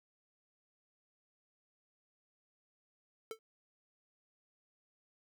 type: tone with exponential decay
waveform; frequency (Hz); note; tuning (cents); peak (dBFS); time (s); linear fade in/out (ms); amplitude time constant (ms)
square; 443.7; A4; +14; -37; 3.31-3.39; 1; 17
effects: none